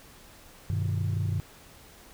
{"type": "chord", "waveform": "sine", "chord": "G augmented", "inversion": "none", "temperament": "equal", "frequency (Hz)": [98, 123.47, 155.56], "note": ["G2", "B2", "D#3"], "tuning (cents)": [0, 0, 0], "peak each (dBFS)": [-26, -31, -31], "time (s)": [0.7, 1.4], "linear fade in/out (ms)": 0, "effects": ["tanh soft clip ceiling -21 dBFS", "pink hiss -52 dBFS RMS until 2.13 s"]}